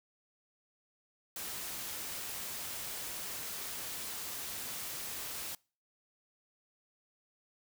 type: noise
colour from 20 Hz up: white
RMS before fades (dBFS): -41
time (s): 1.36-5.55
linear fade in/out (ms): 2
effects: noise-tail reverb RT60 0.4 s tail -26 dB re dry